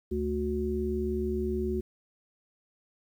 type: harmonic tone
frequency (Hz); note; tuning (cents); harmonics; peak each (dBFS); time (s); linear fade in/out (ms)
73.42; D2; 0; 1 / 3 / 5; -33 / -33 / -30; 0.11-1.81; 10
effects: 10-bit